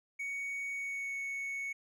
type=tone with pitch glide; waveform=triangle; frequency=2235 to 2216 Hz; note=C#7 to C#7; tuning=+14 to -1 cents; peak=-34 dBFS; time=0.19-1.73 s; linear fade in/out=10 ms; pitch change=-15 cents; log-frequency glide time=0.72-1.16 s; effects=none